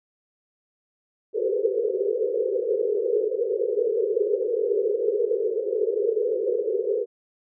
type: band-pass noise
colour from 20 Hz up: pink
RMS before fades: -24 dBFS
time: 1.33-7.06 s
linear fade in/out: 50 ms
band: 390 to 500 Hz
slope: 96 dB/octave
effects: none